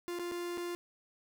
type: tone with dropouts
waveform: 45% pulse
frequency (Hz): 349.2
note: F4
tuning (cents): 0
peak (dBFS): -36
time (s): 0.08-0.75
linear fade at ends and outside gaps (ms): 0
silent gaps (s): 0.188-0.195 / 0.314-0.319 / 0.574-0.579
effects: none